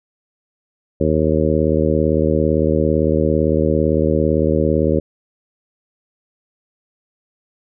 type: harmonic tone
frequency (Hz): 77.78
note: D#2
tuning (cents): 0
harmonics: 1 / 2 / 3 / 4 / 5 / 6 / 7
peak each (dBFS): -21 / -21 / -21 / -21 / -21 / -21 / -21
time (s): 1-5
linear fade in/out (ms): 10
effects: none